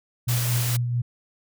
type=tone with tremolo; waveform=sine; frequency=120.9 Hz; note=B2; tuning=36 cents flat; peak=-20 dBFS; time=0.27-1.02 s; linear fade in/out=10 ms; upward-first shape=sine; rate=4.5 Hz; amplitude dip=35%
type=noise; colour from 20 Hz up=white; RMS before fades=-29 dBFS; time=0.28-0.77 s; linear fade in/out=10 ms
effects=none